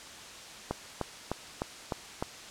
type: click train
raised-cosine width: 1 ms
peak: -16 dBFS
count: 6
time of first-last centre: 0.71-2.225 s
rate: 3.3 Hz
effects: white hiss -46 dBFS RMS until 2.5 s + low-pass 7000 Hz 12 dB/octave